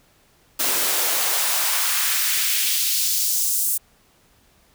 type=noise with high-pass filter sweep; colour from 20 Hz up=white; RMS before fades=-21 dBFS; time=0.59-3.78 s; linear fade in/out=10 ms; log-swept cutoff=270 to 9200 Hz; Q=1.2; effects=pink hiss -58 dBFS RMS until 4.74 s